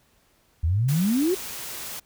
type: exponential sweep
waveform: sine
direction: up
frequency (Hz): 74.9 to 393.5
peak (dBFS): -19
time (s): 0.63-1.35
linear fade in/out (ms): 10
type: noise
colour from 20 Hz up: white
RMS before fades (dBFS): -35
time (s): 0.88-2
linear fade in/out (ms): 10
effects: pink hiss -63 dBFS RMS until 2.05 s